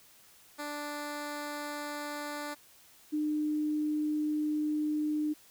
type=tone pair in turn; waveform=10% pulse / sine; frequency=293.7 / 302.5 Hz; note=D4 / D#4; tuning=0 / -49 cents; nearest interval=minor second; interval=51 cents; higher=second; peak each=-28 dBFS; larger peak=neither; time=0.58-2.55 / 3.12-5.34 s; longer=second; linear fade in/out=20 ms; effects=white hiss -59 dBFS RMS until 5.5 s